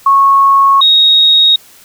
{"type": "tone pair in turn", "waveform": "sine", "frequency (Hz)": [1100, 3758], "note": ["C#6", "A#7"], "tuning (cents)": [-14, 13], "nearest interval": "octave + major sixth", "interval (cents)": 2127, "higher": "second", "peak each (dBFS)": -4, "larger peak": "neither", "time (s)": [[0.06, 0.81], [0.81, 1.56]], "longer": "neither", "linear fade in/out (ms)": 5, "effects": ["white hiss -41 dBFS RMS until 1.84 s"]}